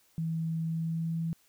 sine tone with pitch glide, 162.7 to 164.59 Hz, E3 to E3, -22 to -2 cents, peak -29 dBFS, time 0.18-1.33 s, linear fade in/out 0 ms, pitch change +20 cents, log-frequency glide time 0.62-1.15 s, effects white hiss -66 dBFS RMS until 1.48 s

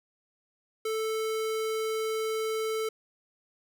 square tone, 440 Hz, A4, in tune, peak -29 dBFS, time 0.85-2.89 s, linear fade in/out 5 ms, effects none

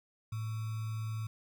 sine tone with sample-and-hold, 110 Hz, A2, in tune, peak -34 dBFS, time 0.32-1.27 s, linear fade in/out 5 ms, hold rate 1225 Hz, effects none

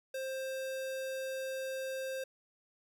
square tone, 528 Hz, C5, 16 cents sharp, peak -37 dBFS, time 0.14-2.24 s, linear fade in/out 5 ms, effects none

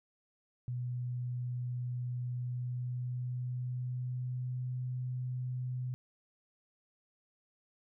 sine tone with pitch glide, 123.47 to 126.14 Hz, B2 to B2, 0 to +37 cents, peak -34 dBFS, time 0.68-5.94 s, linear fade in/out 0 ms, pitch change +37 cents, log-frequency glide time 2.32-4.74 s, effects none

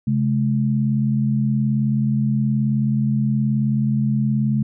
sine tone pair together, 134.4 / 213.3 Hz, C3 / G#3, +47 / +46 cents, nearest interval minor sixth, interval 799 cents, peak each -19 dBFS, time 0.07-4.63 s, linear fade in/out 5 ms, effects none

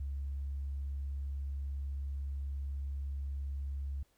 sine tone, 69.4 Hz, C#2, 3 cents sharp, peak -34 dBFS, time 0-4.03 s, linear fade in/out 5 ms, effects tanh soft clip ceiling -31 dBFS + pink hiss -73 dBFS RMS until 4.17 s

